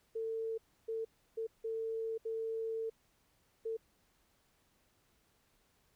sine tone bursts at uneven times, 448.7 Hz, A4, 34 cents sharp, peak -35 dBFS, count 6, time 0.15-0.58 / 0.88-1.05 / 1.37-1.47 / 1.64-2.18 / 2.25-2.9 / 3.65-3.77 s, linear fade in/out 10 ms, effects pink hiss -73 dBFS RMS until 5.95 s

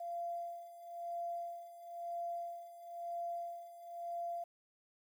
sine tone with tremolo, 689 Hz, F5, 24 cents flat, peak -37 dBFS, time 0-4.44 s, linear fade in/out 5 ms, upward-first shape sine, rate 1 Hz, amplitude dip 80%, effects 11-bit

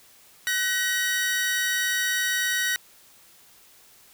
sawtooth tone pair together, 1507 / 1898.7 Hz, F#6 / A#6, +31 / +31 cents, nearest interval major third, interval 400 cents, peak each -24 / -21 dBFS, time 0.47-2.76 s, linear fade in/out 0 ms, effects white hiss -54 dBFS RMS until 4.13 s

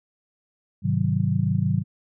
sine chord, Ab dominant seventh, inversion none, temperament just, 103.83 / 129.78 / 155.74 / 186.89 Hz, Ab2 / C3 / Eb3 / Gb3, 0 / -14 / +2 / +18 cents, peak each -25 dBFS, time 0.82-1.84 s, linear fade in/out 50 ms, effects none

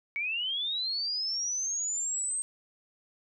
sine linear sweep, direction up, 2217 to 8400 Hz, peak -29 dBFS, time 0.16-2.42 s, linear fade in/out 0 ms, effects none

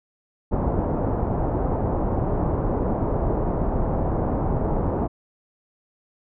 pink low-pass noise, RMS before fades -23 dBFS, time 0.51-5.08 s, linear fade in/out 20 ms, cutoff 900 Hz, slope 24 dB/octave, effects none

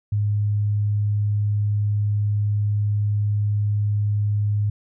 sine tone, 103.83 Hz, G#2, in tune, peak -18 dBFS, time 0.12-4.7 s, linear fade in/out 5 ms, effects none

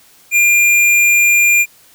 sine tone with hard clipping, 2400 Hz, D7, 37 cents sharp, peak -9 dBFS, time 0.31-1.66 s, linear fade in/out 50 ms, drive 15 dB, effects white hiss -47 dBFS RMS until 1.94 s

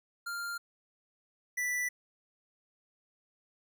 square tone pair in turn, 1396 / 1974.2 Hz, F6 / B6, -1 / -1 cents, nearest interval tritone, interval 600 cents, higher second, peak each -36 / -31 dBFS, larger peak second, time 0.26-0.58 / 1.57-1.89 s, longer neither, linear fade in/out 10 ms, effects none

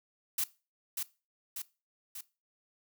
blue noise with echo, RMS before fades -31 dBFS, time 0.38-0.44 s, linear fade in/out 5 ms, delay 590 ms, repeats 3, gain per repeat -4 dB, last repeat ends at 2.21 s, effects noise-tail reverb RT60 0.3 s tail -19 dB re dry

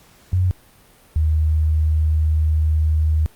sine tone pair in turn, 91.4 / 77.82 Hz, F#2 / D#2, -21 / +1 cents, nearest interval minor third, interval 278 cents, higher first, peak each -14 dBFS, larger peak neither, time 0.33-0.51 / 1.16-3.26 s, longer second, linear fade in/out 0 ms, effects pink hiss -51 dBFS RMS until 3.35 s + Opus 48 kbps

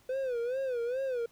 triangle tone with vibrato, 502 Hz, B4, 28 cents sharp, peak -28 dBFS, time 0.09-1.26 s, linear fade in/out 5 ms, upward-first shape sine, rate 2.4 Hz, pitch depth 130 cents each way, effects pink hiss -64 dBFS RMS until 1.31 s

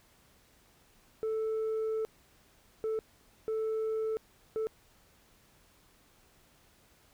sine tone bursts at uneven times, 440 Hz, A4, in tune, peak -27 dBFS, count 4, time 1.23-2.05 / 2.84-2.99 / 3.48-4.17 / 4.56-4.67 s, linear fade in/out 0 ms, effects tanh soft clip ceiling -29 dBFS + pink hiss -64 dBFS RMS until 7.13 s

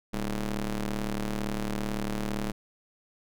sawtooth ring-modulated tone, 110 Hz, A2, in tune, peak -22 dBFS, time 0.13-2.52 s, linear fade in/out 10 ms, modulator 91.1 Hz, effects none

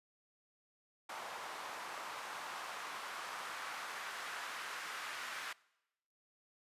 white noise with band-pass filter sweep, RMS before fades -45 dBFS, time 1.09-5.53 s, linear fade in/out 5 ms, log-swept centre 920 to 1500 Hz, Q 1.5, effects noise-tail reverb RT60 0.9 s tail -23 dB re dry + resampled to 32000 Hz

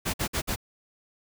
pink noise bursts, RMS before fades -28 dBFS, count 4, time 0.05-0.561 s, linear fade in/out 20 ms, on 88 ms, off 53 ms, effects none

